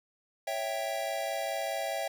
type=chord; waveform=square; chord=C# diminished; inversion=none; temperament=equal; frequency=554.4 / 659.3 / 784 Hz; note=C#5 / E5 / G5; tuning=0 / 0 / 0 cents; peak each=-38 / -35 / -37 dBFS; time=0.47-2.08 s; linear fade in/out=5 ms; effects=none